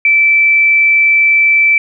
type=tone; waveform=sine; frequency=2324 Hz; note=D7; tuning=19 cents flat; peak=-6 dBFS; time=0.05-1.78 s; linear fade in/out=2 ms; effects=none